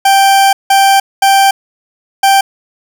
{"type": "tone bursts at uneven times", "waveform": "40% pulse", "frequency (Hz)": 784, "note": "G5", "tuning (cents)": 0, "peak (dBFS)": -4, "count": 4, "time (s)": [[0.05, 0.53], [0.7, 1], [1.22, 1.51], [2.23, 2.41]], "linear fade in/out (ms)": 5, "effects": []}